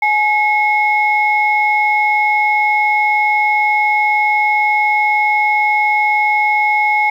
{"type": "tone pair together", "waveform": "sine", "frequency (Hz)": [844, 2173], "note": ["G#5", "C#7"], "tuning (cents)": [28, -35], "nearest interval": "octave + major third", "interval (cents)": 1637, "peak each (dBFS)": -13, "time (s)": [0.02, 7.1], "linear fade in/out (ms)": 5, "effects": ["tanh soft clip ceiling -3 dBFS", "8-bit"]}